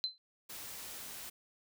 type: tone with exponential decay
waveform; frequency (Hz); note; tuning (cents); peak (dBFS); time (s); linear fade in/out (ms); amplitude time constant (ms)
sine; 4072; C8; -48; -28; 0.04-0.18; 0; 29
type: noise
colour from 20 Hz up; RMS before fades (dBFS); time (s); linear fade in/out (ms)
white; -46; 0.49-1.3; 10
effects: none